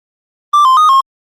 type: tone with pitch steps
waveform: triangle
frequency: 1176 / 1042 / 1239 / 1075 Hz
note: D6 / C6 / D#6 / C6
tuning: +2 / -7 / -8 / +47 cents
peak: -3 dBFS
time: 0.53-1.01 s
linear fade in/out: 10 ms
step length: 120 ms
effects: Opus 24 kbps